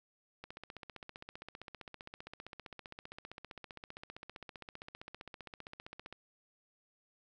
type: click train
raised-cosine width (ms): 0.3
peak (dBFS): -30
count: 88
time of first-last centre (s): 0.44-6.126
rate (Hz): 15.3
effects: none